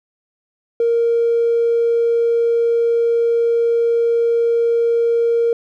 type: tone with tanh clipping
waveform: triangle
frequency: 466 Hz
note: A#4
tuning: 1 cent flat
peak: -12 dBFS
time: 0.8-5.53 s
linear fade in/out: 2 ms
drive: 1 dB
effects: none